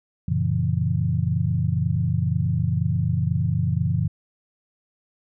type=chord; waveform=sine; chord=F# dominant seventh; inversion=none; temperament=equal with one note detuned; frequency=92.5 / 116.54 / 138.59 / 166.92 Hz; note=F#2 / A#2 / C#3 / E3; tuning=0 / 0 / 0 / +22 cents; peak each=-25 dBFS; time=0.28-4.08 s; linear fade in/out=5 ms; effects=none